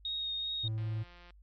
sine tone with vibrato, 3729 Hz, A#7, in tune, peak -33 dBFS, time 0.05-0.68 s, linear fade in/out 2 ms, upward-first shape triangle, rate 2.6 Hz, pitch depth 15 cents each way
triangle tone, 110.1 Hz, A2, 2 cents sharp, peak -30 dBFS, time 0.63-1.04 s, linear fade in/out 20 ms
click train, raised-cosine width 0.3 ms, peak -40 dBFS, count 93, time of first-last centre 0.78-1.306 s, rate 175 Hz
effects added 50 Hz sine -55 dBFS peak until 1.42 s + MP3 64 kbps

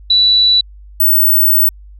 sine tone pair in turn, 3951 / 15843 Hz, B7 / B9, 0 / +4 cents, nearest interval 2 octaves, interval 2404 cents, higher second, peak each -7 dBFS, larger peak neither, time 0.1-0.61 / 1-1.69 s, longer second, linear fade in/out 5 ms, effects added 50 Hz sine -34 dBFS peak until 1.99 s

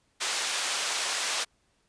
white band-pass noise, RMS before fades -30 dBFS, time 0.2-1.45 s, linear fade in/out 20 ms, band 590 to 6700 Hz, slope 12 dB/octave, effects pink hiss -70 dBFS RMS until 1.88 s + resampled to 22050 Hz

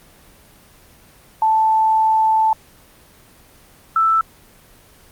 sine tone pair in turn, 879 / 1322.3 Hz, A5 / E6, -2 / +5 cents, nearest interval perfect fifth, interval 707 cents, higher second, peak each -12 dBFS, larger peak neither, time 1.42-2.53 / 3.96-4.21 s, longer first, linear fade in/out 2 ms, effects pink hiss -48 dBFS RMS until 5.11 s + Opus 24 kbps

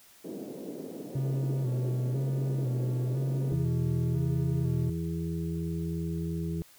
pink band-pass noise, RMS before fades -40 dBFS, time 0.24-3.55 s, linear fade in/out 10 ms, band 210 to 480 Hz, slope 24 dB/octave
triangle tone with vibrato, 130 Hz, C3, 11 cents flat, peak -25 dBFS, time 1.15-4.9 s, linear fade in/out 5 ms, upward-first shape square, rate 1 Hz, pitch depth 57 cents each way
harmonic tone, 82.9 Hz, E2, 10 cents sharp, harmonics 1 / 2 / 4 / 5, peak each -37 / -31 / -39 / -42 dBFS, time 3.52-6.62 s, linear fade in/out 0 ms
effects white hiss -57 dBFS RMS until 6.78 s

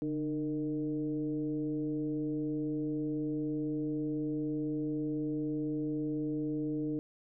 sine tone with frequency modulation, 303 Hz, D#4, 46 cents flat, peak -31 dBFS, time 0.02-6.99 s, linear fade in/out 0 ms, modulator 159 Hz, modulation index 0.74, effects none

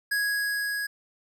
square tone with level ramp, 1661.2 Hz, G#6, in tune, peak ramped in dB -24 to -29 dBFS, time 0.11-0.87 s, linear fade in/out 10 ms, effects none

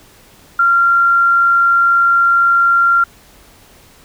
sine tone, 1381 Hz, F6, 20 cents flat, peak -8 dBFS, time 0.59-3.04 s, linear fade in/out 5 ms, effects pink hiss -45 dBFS RMS until 4.04 s

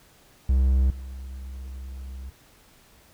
triangle tone with level steps, 65.4 Hz, C2, in tune, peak -15 / -32 dBFS, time 0.49-2.3 s, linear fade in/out 5 ms, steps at 0.9 s, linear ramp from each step 5 ms, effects pink hiss -56 dBFS RMS until 3.13 s

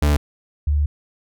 40% pulse / sine tone pair in turn, 73.42 / 73.42 Hz, D2 / D2, 0 / 0 cents, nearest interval unison, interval 0 cents, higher neither, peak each -13 / -15 dBFS, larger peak first, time 0.02-0.17 / 0.67-0.86 s, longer second, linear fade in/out 5 ms, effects none

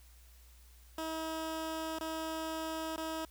15% pulse tone with dropouts, 320 Hz, D#4, 49 cents sharp, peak -30 dBFS, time 0.98-3.25 s, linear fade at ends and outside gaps 2 ms, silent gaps 1.987-2.009 / 2.962-2.978 s, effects added 60 Hz sine -56 dBFS peak until 3.3 s + white hiss -64 dBFS RMS until 3.3 s

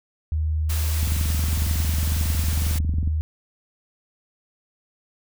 sine tone, 77.78 Hz, D#2, in tune, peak -20 dBFS, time 0.32-3.21 s, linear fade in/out 0 ms
white noise, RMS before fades -32 dBFS, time 0.69-2.79 s, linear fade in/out 10 ms
click train, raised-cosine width 5 ms, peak -17 dBFS, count 46, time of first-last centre 1.03-3.075 s, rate 22 Hz
effects none

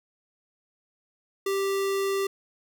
square tone, 392 Hz, G4, in tune, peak -25 dBFS, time 1.46-2.27 s, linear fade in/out 5 ms, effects none

